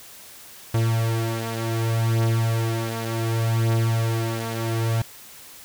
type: beating tone pair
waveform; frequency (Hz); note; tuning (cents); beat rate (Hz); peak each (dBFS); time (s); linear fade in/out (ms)
45% pulse; 113.5 / 114.17; A#2 / A#2; -46 / -36; 0.67; -22 / -26; 0.74-5.02; 5
effects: white hiss -44 dBFS RMS until 5.64 s